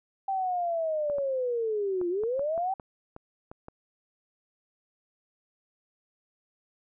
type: linear two-way sweep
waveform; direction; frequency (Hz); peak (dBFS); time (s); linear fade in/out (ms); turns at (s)
sine; down then up; 784 to 342 to 784; -26; 0.28-2.74; 5; 2.09
type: clicks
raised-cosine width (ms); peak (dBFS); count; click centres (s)
1; -28; 10; 1.099 / 1.184 / 2.014 / 2.236 / 2.394 / 2.578 / 2.798 / 3.164 / 3.515 / 3.684
effects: none